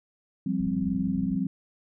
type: chord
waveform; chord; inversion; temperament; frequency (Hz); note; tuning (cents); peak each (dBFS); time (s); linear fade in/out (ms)
sine; F suspended second; none; just; 174.61 / 196.44 / 261.9; F3 / G3 / C4; 0 / +4 / +2; -30 / -28 / -29; 0.46-1.47; 5
type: low-pass noise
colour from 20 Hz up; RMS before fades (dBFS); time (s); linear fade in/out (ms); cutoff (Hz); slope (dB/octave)
white; -40; 0.59-1.37; 10; 160; 24
effects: none